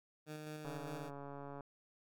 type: tone with tremolo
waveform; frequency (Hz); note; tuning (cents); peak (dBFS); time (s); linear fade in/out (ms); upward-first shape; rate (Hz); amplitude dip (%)
15% pulse; 153; D#3; -29; -38; 0.26-1.11; 50; square; 4.9; 25
type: click train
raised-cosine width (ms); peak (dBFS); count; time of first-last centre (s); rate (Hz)
1; -35; 136; 0.65-1.607; 141
effects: none